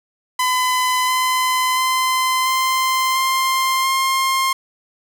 sawtooth tone with pitch steps, 1011 / 1021 / 1031.1 / 1041.2 / 1051.5 / 1061.9 Hz, B5 / C6 / C6 / C6 / C6 / C6, +40 / -43 / -26 / -9 / +8 / +25 cents, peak -12 dBFS, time 0.39-4.53 s, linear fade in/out 5 ms, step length 690 ms, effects none

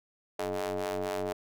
sawtooth ring-modulated tone, 95.1 Hz, F#2, 48 cents sharp, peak -24 dBFS, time 0.39-1.33 s, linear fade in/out 5 ms, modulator 521 Hz, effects none

